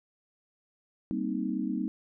sine chord, C minor seventh, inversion second, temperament equal, 196 / 233.1 / 261.6 / 311.1 Hz, G3 / Bb3 / C4 / Eb4, 0 / 0 / 0 / 0 cents, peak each -34 dBFS, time 1.11-1.88 s, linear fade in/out 0 ms, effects none

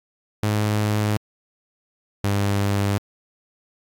sawtooth tone pair in turn, 105.6 / 100.38 Hz, G#2 / G2, +29 / +42 cents, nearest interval minor second, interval 87 cents, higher first, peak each -15 dBFS, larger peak neither, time 0.43-1.17 / 2.24-2.98 s, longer neither, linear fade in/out 0 ms, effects AAC 64 kbps

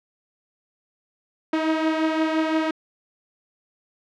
sawtooth beating tone pair, 316.1 / 321.9 Hz, D#4 / E4, +27 / -41 cents, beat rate 5.8 Hz, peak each -17 / -23 dBFS, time 1.53-2.71 s, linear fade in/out 5 ms, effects low-pass 3000 Hz 12 dB/octave

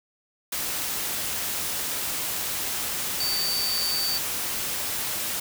sine tone in noise, 4585 Hz, D8, 42 cents flat, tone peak -25 dBFS, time 3.2-4.18 s, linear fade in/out 5 ms, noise white, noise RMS -29 dBFS, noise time 0.52-5.4 s, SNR +1 dB, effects none

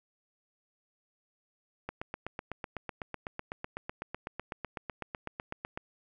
click train, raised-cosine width 0.5 ms, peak -21 dBFS, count 32, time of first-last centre 1.89-5.775 s, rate 7.98 Hz, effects none

